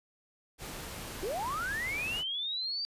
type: noise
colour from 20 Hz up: pink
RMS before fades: -42 dBFS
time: 0.58-2.24 s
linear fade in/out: 50 ms
type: linear sweep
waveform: sine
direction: up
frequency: 349.2 to 4699 Hz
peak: -32 dBFS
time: 1.23-2.85 s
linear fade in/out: 0 ms
effects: resampled to 32000 Hz